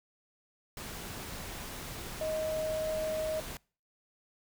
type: tone in noise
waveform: sine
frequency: 627 Hz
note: D#5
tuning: 13 cents sharp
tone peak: -31 dBFS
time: 2.21-3.4 s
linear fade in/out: 2 ms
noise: pink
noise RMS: -42 dBFS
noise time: 0.77-3.57 s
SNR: +8 dB
effects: noise-tail reverb RT60 0.4 s tail -25 dB re dry